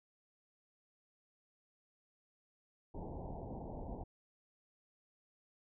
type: low-pass noise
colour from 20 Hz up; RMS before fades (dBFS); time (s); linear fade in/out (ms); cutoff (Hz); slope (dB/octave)
pink; -45; 2.94-4.04; 10; 930; 96
effects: none